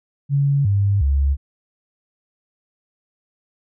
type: tone with pitch steps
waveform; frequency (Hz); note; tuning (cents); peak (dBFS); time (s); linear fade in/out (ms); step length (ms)
sine; 140.7 / 100 / 69.5; C#3 / G2 / C#2; +26 / +35 / +5; -14; 0.29-1.37; 50; 360
effects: none